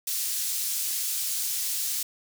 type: high-pass noise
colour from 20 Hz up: pink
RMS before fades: -29 dBFS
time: 0.07-2.03 s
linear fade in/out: 5 ms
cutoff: 6000 Hz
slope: 12 dB/octave
effects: none